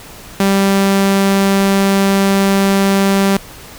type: tone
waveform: sawtooth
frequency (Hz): 196.1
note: G3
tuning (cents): +1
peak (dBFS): -6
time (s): 0.4-3.37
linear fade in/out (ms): 2
effects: pink hiss -35 dBFS RMS until 3.78 s